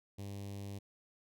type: tone with notch filter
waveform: sawtooth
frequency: 100 Hz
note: G2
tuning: 35 cents sharp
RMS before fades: -44 dBFS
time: 0.18-0.79 s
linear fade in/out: 10 ms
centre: 1400 Hz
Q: 0.65
effects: none